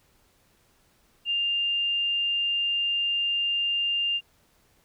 sine tone, 2800 Hz, F7, 4 cents sharp, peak -23 dBFS, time 1.25-4.21 s, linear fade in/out 50 ms, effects pink hiss -64 dBFS RMS until 4.84 s

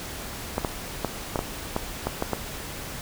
clicks, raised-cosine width 1 ms, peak -10 dBFS, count 9, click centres 0.581 / 0.648 / 1.047 / 1.358 / 1.391 / 1.764 / 2.07 / 2.224 / 2.333 s, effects pink hiss -36 dBFS RMS until 3.01 s

